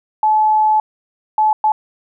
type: tone bursts at uneven times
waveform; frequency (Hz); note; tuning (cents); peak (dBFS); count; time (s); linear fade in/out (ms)
sine; 861; A5; -38; -10; 3; 0.23-0.8 / 1.38-1.53 / 1.64-1.72; 2
effects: none